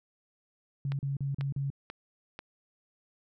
sine tone bursts, 138.59 Hz, C#3, in tune, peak -29 dBFS, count 5, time 0.85-1.702 s, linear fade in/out 2 ms, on 140 ms, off 38 ms
click train, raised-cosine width 0.3 ms, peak -24 dBFS, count 4, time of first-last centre 0.92-2.391 s, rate 2.04 Hz
effects none

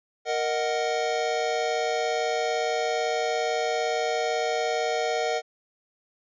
square chord, D# minor, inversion second, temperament equal, 466.2 / 622.3 / 740 Hz, A#4 / D#5 / F#5, 0 / 0 / 0 cents, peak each -29 / -30 / -29 dBFS, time 0.25-5.42 s, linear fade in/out 50 ms, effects resampled to 16000 Hz

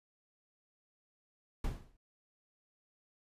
brown noise with exponential decay, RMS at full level -31 dBFS, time 1.64-1.97 s, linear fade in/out 5 ms, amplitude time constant 70 ms, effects resampled to 32000 Hz

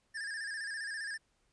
square tone with vibrato, 1715 Hz, A6, 45 cents flat, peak -38 dBFS, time 0.14-1.18 s, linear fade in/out 20 ms, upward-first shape square, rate 15 Hz, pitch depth 71 cents each way, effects pink hiss -75 dBFS RMS until 1.52 s + resampled to 22050 Hz

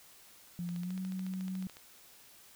sine tone with pitch glide, 174.61 to 187.14 Hz, F3 to F#3, 0 to +20 cents, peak -35 dBFS, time 0.59-1.67 s, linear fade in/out 0 ms, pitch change +120 cents, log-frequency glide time 0.79-0.96 s
click train, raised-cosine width 0.2 ms, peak -33 dBFS, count 16, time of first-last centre 0.69-1.769 s, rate 13.9 Hz
effects white hiss -58 dBFS RMS until 2.55 s

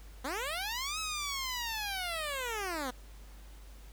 10% pulse linear two-way sweep, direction up then down, 240 to 1298 to 240 Hz, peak -26 dBFS, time 0.24-2.91 s, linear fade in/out 10 ms, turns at 0.99 s, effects added 50 Hz sine -48 dBFS peak until 3.92 s + pink hiss -59 dBFS RMS until 3.92 s

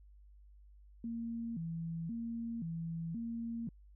sine tone with vibrato, 195.5 Hz, G3, 4 cents flat, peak -37 dBFS, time 1.04-3.69 s, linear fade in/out 2 ms, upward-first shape square, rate 0.95 Hz, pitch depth 290 cents each way, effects added 50 Hz sine -56 dBFS peak until 3.95 s

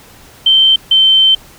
sine tone pair in turn, 3114 / 3100 Hz, G7 / G7, -12 / -20 cents, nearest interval unison, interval 8 cents, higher first, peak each -5 dBFS, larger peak neither, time 0.46-0.76 / 0.91-1.35 s, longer second, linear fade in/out 5 ms, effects pink hiss -40 dBFS RMS until 1.58 s

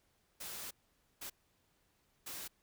white noise bursts at uneven times, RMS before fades -45 dBFS, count 3, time 0.4-0.71 / 1.21-1.3 / 2.26-2.48 s, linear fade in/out 10 ms, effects pink hiss -75 dBFS RMS until 2.62 s

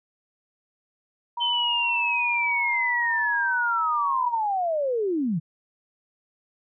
sine tone with pitch glide, 953 to 947 Hz, A#5 to A#5, +38 to +27 cents, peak -27 dBFS, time 1.37-4.35 s, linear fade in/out 5 ms, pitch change -11 cents, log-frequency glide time 3.13-3.54 s
sine linear sweep, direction down, 3083 to 145.8 Hz, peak -22 dBFS, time 1.4-5.4 s, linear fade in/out 20 ms
effects none

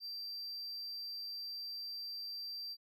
triangle tone, 4699 Hz, D8, in tune, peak -40 dBFS, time 0-2.77 s, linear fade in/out 50 ms, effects none

